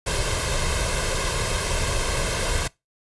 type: noise with comb filter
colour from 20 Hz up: pink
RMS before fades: -24 dBFS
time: 0.06-2.68 s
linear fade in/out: 10 ms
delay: 1.9 ms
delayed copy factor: +0.65
effects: noise-tail reverb RT60 0.2 s tail -22 dB re dry + resampled to 24000 Hz